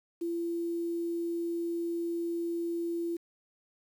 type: tone with quantisation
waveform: sine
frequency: 340 Hz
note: F4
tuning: 46 cents flat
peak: -30 dBFS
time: 0.21-3.17 s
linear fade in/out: 10 ms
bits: 9
effects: none